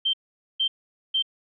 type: tone bursts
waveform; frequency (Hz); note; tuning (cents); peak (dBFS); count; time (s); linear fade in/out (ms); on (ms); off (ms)
sine; 3136; G7; 0; -20; 3; 0.05-1.225; 10; 85; 460
effects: none